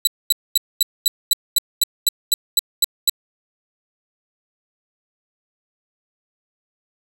20% pulse tone bursts, 3951 Hz, B7, in tune, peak -6 dBFS, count 13, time 0.05-3.096 s, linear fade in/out 2 ms, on 22 ms, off 230 ms, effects none

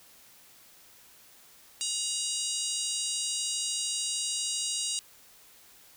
harmonic tone, 953 Hz, A#5, 38 cents sharp, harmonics 3 / 4 / 5 / 6 / 7 / 8 / 9 / 10, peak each -38 / -37 / -37 / -40 / -37 / -37 / -37 / -41 dBFS, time 1.81-4.99 s, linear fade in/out 0 ms, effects white hiss -56 dBFS RMS until 5.96 s

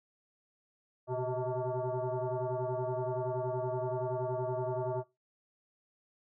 sine tone with frequency modulation, 132.3 Hz, C3, 20 cents sharp, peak -31 dBFS, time 1.07-5.04 s, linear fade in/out 50 ms, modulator 254 Hz, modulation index 3, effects noise-tail reverb RT60 0.2 s tail -17 dB re dry

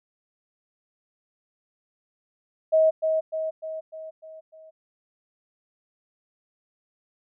sine tone with echo, 635 Hz, D#5, 35 cents sharp, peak -15 dBFS, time 2.72-2.91 s, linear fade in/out 20 ms, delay 300 ms, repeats 6, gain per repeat -5 dB, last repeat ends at 4.71 s, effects none

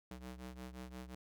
sawtooth ring-modulated tone, 126.1 Hz, B2, 36 cents sharp, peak -40 dBFS, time 0.11-1.15 s, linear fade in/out 2 ms, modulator 60.2 Hz, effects none

